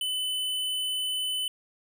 square tone, 3014 Hz, F#7, 31 cents sharp, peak -28 dBFS, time 0.01-1.48 s, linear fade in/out 2 ms, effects none

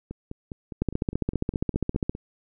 two click trains, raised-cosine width 3 ms, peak -22 / -11 dBFS, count 11 / 20, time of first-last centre 0.11-2.151 / 0.82-2.095 s, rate 4.9 / 14.9 Hz, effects none

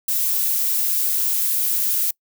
violet noise with amplitude modulation, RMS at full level -19 dBFS, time 0.08-2.11 s, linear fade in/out 5 ms, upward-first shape sine, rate 280 Hz, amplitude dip 30%, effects noise-tail reverb RT60 0.1 s tail -26 dB re dry

